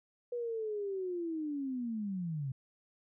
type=linear sweep; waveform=sine; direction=down; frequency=488.7 to 128.2 Hz; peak=-34 dBFS; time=0.32-2.52 s; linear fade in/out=5 ms; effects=none